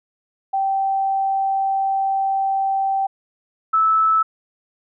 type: tone pair in turn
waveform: sine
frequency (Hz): 778 / 1308.4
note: G5 / E6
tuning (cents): -13 / -13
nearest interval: major sixth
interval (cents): 900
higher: second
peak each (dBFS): -17 / -13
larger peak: second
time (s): 0.53-3.07 / 3.73-4.23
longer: first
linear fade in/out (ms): 10
effects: none